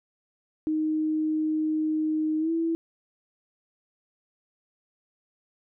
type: tone with pitch glide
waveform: sine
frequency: 311.1 to 329.4 Hz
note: D#4 to E4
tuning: 0 to -1 cents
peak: -23 dBFS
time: 0.67-2.75 s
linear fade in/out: 0 ms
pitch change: +99 cents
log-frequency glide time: 2.39-2.51 s
effects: none

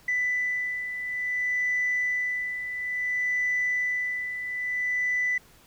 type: beating tone pair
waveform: sine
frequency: 1989 / 1989.58 Hz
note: B6 / B6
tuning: +12 / +12 cents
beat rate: 0.58 Hz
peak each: -32 / -25 dBFS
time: 0.08-5.38 s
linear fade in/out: 5 ms
effects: tanh soft clip ceiling -19 dBFS + pink hiss -56 dBFS RMS until 5.66 s

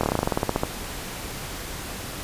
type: slowing click train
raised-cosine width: 1 ms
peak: -7 dBFS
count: 15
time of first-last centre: 0.01-0.634 s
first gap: 24 ms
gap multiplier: 1.09
effects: pink hiss -34 dBFS RMS until 2.23 s + resampled to 32000 Hz

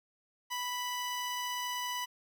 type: tone pair together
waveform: 30% pulse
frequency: 986.2 / 2974 Hz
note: B5 / F#7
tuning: -3 / +8 cents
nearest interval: octave + perfect fifth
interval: 1911 cents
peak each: -33 / -36 dBFS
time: 0.5-2.06 s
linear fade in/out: 20 ms
effects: none

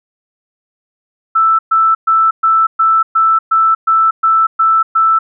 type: tone bursts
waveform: sine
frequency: 1322 Hz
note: E6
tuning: 5 cents sharp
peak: -7 dBFS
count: 11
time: 1.35-5.19 s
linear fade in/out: 10 ms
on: 240 ms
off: 120 ms
effects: none

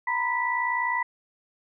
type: tone cluster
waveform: sine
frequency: 938 / 998 / 1966 Hz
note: A#5 / B5 / B6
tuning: +11 / +18 / -8 cents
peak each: -29 / -28 / -27 dBFS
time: 0.07-1.03 s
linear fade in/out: 5 ms
effects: none

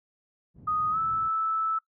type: low-pass noise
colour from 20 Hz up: pink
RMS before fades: -42 dBFS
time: 0.54-1.3 s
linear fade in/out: 50 ms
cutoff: 160 Hz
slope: 12 dB/octave
type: tone with pitch glide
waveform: sine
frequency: 1244.5 to 1312.4 Hz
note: D#6 to E6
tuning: 0 to -8 cents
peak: -24 dBFS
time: 0.67-1.79 s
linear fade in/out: 10 ms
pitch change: +92 cents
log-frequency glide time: 0.91-0.98 s
effects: noise-tail reverb RT60 0.1 s tail -20 dB re dry + high-pass 100 Hz 12 dB/octave

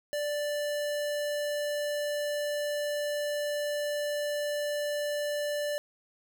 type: tone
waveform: square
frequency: 587.3 Hz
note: D5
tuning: in tune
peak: -30 dBFS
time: 0.13-5.78 s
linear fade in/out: 0 ms
effects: none

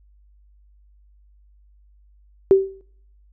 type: tone with exponential decay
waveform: sine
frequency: 386.7 Hz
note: G4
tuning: 24 cents flat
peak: -6 dBFS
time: 2.51-2.81 s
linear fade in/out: 0 ms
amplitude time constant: 64 ms
effects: noise-tail reverb RT60 0.7 s tail -26 dB re dry + added 50 Hz sine -51 dBFS peak until 3.32 s

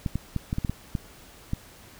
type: clicks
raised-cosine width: 5 ms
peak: -14 dBFS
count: 9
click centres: 0.062 / 0.156 / 0.363 / 0.529 / 0.584 / 0.648 / 0.696 / 0.952 / 1.534 s
effects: pink hiss -50 dBFS RMS until 1.99 s

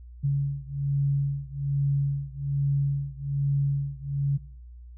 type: beating tone pair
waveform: sine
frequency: 139.7 / 140.9 Hz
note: C#3 / C#3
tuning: +14 / +29 cents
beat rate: 1.2 Hz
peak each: -26 / -27 dBFS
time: 0.23-4.38 s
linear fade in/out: 20 ms
effects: noise-tail reverb RT60 0.7 s tail -20 dB re dry + added 60 Hz sine -42 dBFS peak until 4.97 s

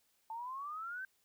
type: exponential sweep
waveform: sine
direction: up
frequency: 880 to 1571 Hz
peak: -40 dBFS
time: 0.3-1.05 s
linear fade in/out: 2 ms
effects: white hiss -75 dBFS RMS until 1.24 s

